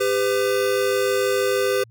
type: tone pair together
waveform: square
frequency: 398.8 / 505.2 Hz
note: G4 / B4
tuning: +30 / +39 cents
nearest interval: major third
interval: 409 cents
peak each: -22 dBFS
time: 0-1.84 s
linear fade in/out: 10 ms
effects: added 114 Hz sine -47 dBFS peak until 1.9 s